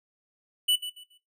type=tone with echo; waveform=square; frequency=2969 Hz; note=F#7; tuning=5 cents sharp; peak=-21 dBFS; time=0.68-0.76 s; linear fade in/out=10 ms; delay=140 ms; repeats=3; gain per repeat=-12 dB; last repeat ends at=1.18 s; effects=noise-tail reverb RT60 0.2 s tail -17 dB re dry